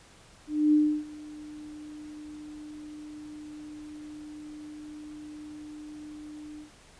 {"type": "tone with ADSR envelope", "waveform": "sine", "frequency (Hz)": 301.4, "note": "D4", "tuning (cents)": 45, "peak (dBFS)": -17, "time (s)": [0.47, 6.71], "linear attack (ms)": 260, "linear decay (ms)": 310, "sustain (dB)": -23, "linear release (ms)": 120, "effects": ["pink hiss -55 dBFS RMS until 6.99 s", "resampled to 22050 Hz"]}